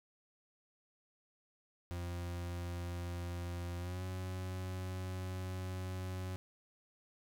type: tone with pitch glide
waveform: 40% pulse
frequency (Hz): 87.4 to 92.6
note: F2 to F#2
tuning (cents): +2 to +2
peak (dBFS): -38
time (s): 1.91-6.36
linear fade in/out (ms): 0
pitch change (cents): +100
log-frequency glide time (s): 3.78-4.04
effects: none